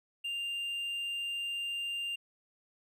triangle tone, 2794 Hz, F7, in tune, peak -32 dBFS, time 0.24-2.16 s, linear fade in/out 10 ms, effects none

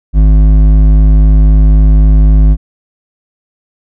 sine tone with hard clipping, 51.91 Hz, G#1, in tune, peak -4 dBFS, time 0.13-2.57 s, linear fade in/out 50 ms, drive 9 dB, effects none

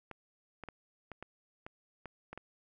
clicks, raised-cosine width 0.5 ms, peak -29 dBFS, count 9, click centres 0.113 / 0.637 / 0.687 / 1.117 / 1.226 / 1.665 / 2.057 / 2.33 / 2.376 s, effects none

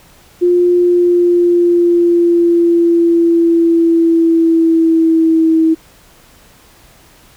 sine tone with pitch glide, 353.5 to 322.3 Hz, F4 to E4, +21 to -39 cents, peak -7 dBFS, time 0.41-5.75 s, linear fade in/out 20 ms, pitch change -160 cents, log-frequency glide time 0.75-5.62 s, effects pink hiss -45 dBFS RMS until 7.36 s

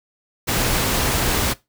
pink noise, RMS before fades -20 dBFS, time 0.47-1.54 s, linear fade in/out 20 ms, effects noise-tail reverb RT60 0.2 s tail -19 dB re dry

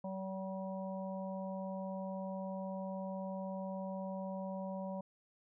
harmonic tone with a mistuned harmonic, 190 Hz, F#3, 46 cents sharp, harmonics 1 / 3 / 4 / 5, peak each -41 / -43 / -51 / -49 dBFS, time 0.04-5.01 s, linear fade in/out 5 ms, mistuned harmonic 5, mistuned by +25 cents, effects none

